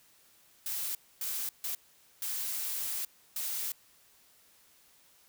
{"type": "noise bursts at uneven times", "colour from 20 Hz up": "blue", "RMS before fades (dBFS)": -35, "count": 5, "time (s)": [[0.66, 0.95], [1.21, 1.49], [1.64, 1.75], [2.22, 3.05], [3.36, 3.72]], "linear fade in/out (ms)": 2, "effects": ["white hiss -63 dBFS RMS until 5.28 s"]}